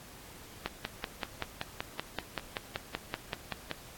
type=click train; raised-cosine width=0.3 ms; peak=-16 dBFS; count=17; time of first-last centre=0.66-3.713 s; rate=5.24 Hz; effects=pink hiss -51 dBFS RMS until 3.97 s + AAC 64 kbps